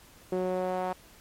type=tone with band-pass filter sweep; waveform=sawtooth; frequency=183.7 Hz; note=F#3; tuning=12 cents flat; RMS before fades=-30 dBFS; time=0.32-0.93 s; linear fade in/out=5 ms; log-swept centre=420 to 810 Hz; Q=2.3; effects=pink hiss -55 dBFS RMS until 1.2 s + MP3 64 kbps